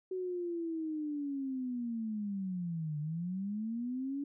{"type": "linear two-way sweep", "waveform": "sine", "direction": "down then up", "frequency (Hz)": [375.2, 146.83, 286.4], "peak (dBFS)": -34, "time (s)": [0.11, 4.24], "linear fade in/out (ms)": 5, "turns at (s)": 2.99, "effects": []}